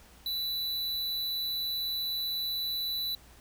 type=tone; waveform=square; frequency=3968 Hz; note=B7; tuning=7 cents sharp; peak=-31 dBFS; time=0.26-3.15 s; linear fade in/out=2 ms; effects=added 60 Hz sine -58 dBFS peak until 3.4 s + pink hiss -57 dBFS RMS until 3.4 s